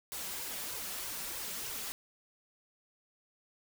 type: noise with flanger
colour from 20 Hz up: white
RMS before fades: -40 dBFS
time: 0.12-1.92 s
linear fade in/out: 0 ms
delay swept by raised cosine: 1.9 to 5.3 ms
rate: 3.2 Hz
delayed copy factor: +0.75
effects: none